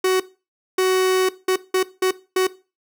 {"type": "tone bursts at uneven times", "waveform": "45% pulse", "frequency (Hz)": 373.5, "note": "F#4", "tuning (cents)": 16, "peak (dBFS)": -15, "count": 6, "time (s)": [[0.04, 0.2], [0.78, 1.29], [1.48, 1.56], [1.74, 1.83], [2.02, 2.11], [2.36, 2.47]], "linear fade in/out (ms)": 5, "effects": ["noise-tail reverb RT60 0.3 s tail -17 dB re dry"]}